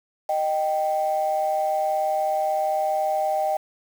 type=tone pair together; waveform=sine; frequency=619 / 779.9 Hz; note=D#5 / G5; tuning=-9 / -9 cents; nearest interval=major third; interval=400 cents; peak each=-23 / -22 dBFS; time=0.29-3.57 s; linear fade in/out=5 ms; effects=tanh soft clip ceiling -14 dBFS + 7-bit